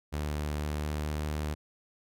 sawtooth tone with pitch glide, 74.6 to 75.55 Hz, D2 to D2, +28 to +50 cents, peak -27 dBFS, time 0.12-1.55 s, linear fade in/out 20 ms, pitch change +22 cents, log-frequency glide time 0.58-1.06 s, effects none

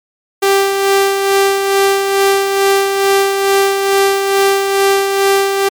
sawtooth tone with tremolo, 393.1 Hz, G4, 5 cents sharp, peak -4 dBFS, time 0.42-5.69 s, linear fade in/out 10 ms, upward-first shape sine, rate 2.3 Hz, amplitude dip 45%, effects MP3 96 kbps

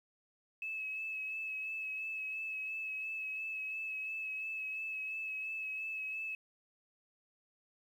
sine tone with vibrato, 2590 Hz, E7, 31 cents flat, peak -37 dBFS, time 0.62-6.35 s, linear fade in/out 2 ms, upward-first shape sine, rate 2.9 Hz, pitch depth 23 cents each way, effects 11-bit

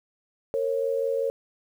sine tone pair together, 460 / 545.3 Hz, A#4 / C#5, -23 / -29 cents, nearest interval minor third, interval 294 cents, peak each -26 dBFS, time 0.54-1.3 s, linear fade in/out 0 ms, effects 9-bit

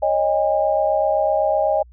sine chord, C# suspended second, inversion none, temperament equal with one note detuned, 554.4 / 622.3 / 809.8 Hz, C#5 / D#5 / G#5, 0 / 0 / -44 cents, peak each -22 / -18 / -21 dBFS, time 0.02-1.83 s, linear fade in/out 10 ms, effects added 60 Hz sine -43 dBFS peak until 1.92 s

